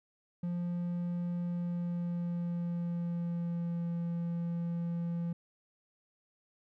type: tone with pitch glide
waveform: triangle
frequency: 174.61 to 170.42 Hz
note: F3 to F3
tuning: 0 to -42 cents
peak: -30 dBFS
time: 0.43-5.33 s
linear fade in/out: 5 ms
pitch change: -42 cents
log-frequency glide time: 1.41-3.9 s
effects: none